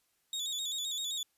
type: tone with vibrato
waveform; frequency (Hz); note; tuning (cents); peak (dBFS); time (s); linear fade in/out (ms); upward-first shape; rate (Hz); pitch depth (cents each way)
30% pulse; 3599; A7; +38; -31; 0.33-1.23; 2; square; 7.7; 68
effects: white hiss -75 dBFS RMS until 1.37 s + resampled to 32000 Hz